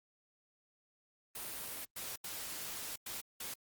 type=noise bursts at uneven times; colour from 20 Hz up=white; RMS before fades=-43 dBFS; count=5; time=1.35-1.85 / 1.96-2.16 / 2.24-2.96 / 3.06-3.21 / 3.4-3.54 s; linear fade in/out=5 ms; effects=Opus 32 kbps